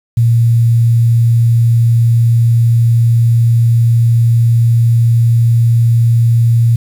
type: tone with quantisation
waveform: sine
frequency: 116.54 Hz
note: A#2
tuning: in tune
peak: -6 dBFS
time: 0.17-6.76 s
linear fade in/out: 5 ms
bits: 6
effects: none